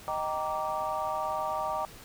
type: chord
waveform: sine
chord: Eb major seventh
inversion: none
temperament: just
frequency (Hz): 622.3 / 777.8 / 933.4 / 1166.7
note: Eb5 / G5 / Bb5 / D6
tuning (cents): 0 / -14 / +2 / -12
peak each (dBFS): -34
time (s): 0.08-1.85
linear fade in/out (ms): 0
effects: tanh soft clip ceiling -19 dBFS + pink hiss -49 dBFS RMS until 2.04 s